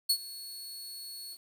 sawtooth tone with ADSR envelope, 4377 Hz, C#8, 23 cents flat, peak -19 dBFS, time 0.09-1.38 s, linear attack 11 ms, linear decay 69 ms, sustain -19 dB, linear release 60 ms, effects 9-bit

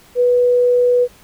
sine tone, 491.1 Hz, B4, 10 cents flat, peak -10 dBFS, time 0.15-1.08 s, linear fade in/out 50 ms, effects pink hiss -47 dBFS RMS until 1.23 s

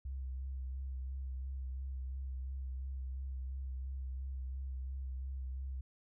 sine tone with vibrato, 65.6 Hz, C2, 5 cents sharp, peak -38 dBFS, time 0.05-5.81 s, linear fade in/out 5 ms, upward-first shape sine, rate 2.9 Hz, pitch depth 30 cents each way, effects none

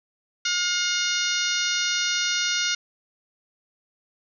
harmonic tone with a mistuned harmonic, 714 Hz, F5, 38 cents sharp, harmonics 2 / 3 / 4 / 5 / 6 / 7 / 8 / 9, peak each -28 / -31 / -30 / -30 / -31 / -33 / -29 / -34 dBFS, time 0.45-2.75 s, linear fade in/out 5 ms, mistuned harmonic 5, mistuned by +29 cents, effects none

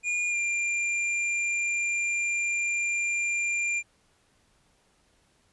square tone with pitch glide, 2429 to 2389 Hz, D#7 to D7, -42 to +29 cents, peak -26 dBFS, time 0.03-3.83 s, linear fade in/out 50 ms, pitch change -29 cents, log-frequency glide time 0.29-0.36 s, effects pink hiss -66 dBFS RMS until 5.52 s + resampled to 24000 Hz

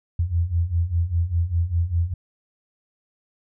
sine beating tone pair, 82.41 / 87.41 Hz, E2 / F2, 0 / +2 cents, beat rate 5 Hz, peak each -24 / -21 dBFS, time 0.19-2.14 s, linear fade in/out 5 ms, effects none

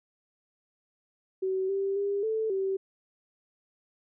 sine tone with pitch steps, 378.6 / 391.8 / 401.4 / 440.3 / 385.5 Hz, F#4 / G4 / G4 / A4 / G4, +40 / -1 / +41 / +1 / -29 cents, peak -26 dBFS, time 1.42-2.77 s, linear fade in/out 10 ms, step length 270 ms, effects none

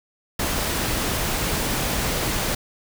pink noise, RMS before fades -24 dBFS, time 0.39-2.55 s, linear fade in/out 5 ms, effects none

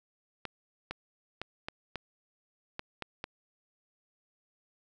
clicks, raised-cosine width 0.3 ms, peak -20 dBFS, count 8, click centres 0.453 / 0.91 / 1.416 / 1.685 / 1.957 / 2.794 / 3.023 / 3.241 s, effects none

